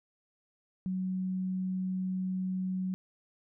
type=tone; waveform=sine; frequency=186.2 Hz; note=F#3; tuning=11 cents sharp; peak=-30 dBFS; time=0.86-2.94 s; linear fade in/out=0 ms; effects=none